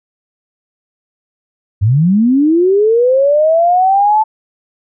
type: linear sweep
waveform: sine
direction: up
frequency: 92.5 to 880 Hz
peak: -7 dBFS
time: 1.81-4.24 s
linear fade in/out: 20 ms
effects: none